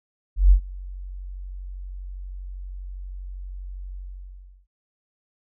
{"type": "tone with ADSR envelope", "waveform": "sine", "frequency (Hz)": 46.25, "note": "F#1", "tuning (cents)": 0, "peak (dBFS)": -8, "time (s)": [0.36, 4.67], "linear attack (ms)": 150, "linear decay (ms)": 90, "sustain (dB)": -24, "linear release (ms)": 710, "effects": []}